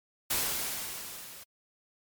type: noise with level ramp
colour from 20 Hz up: white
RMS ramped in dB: -28 to -48 dBFS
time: 0.3-1.44 s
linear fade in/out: 10 ms
effects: MP3 96 kbps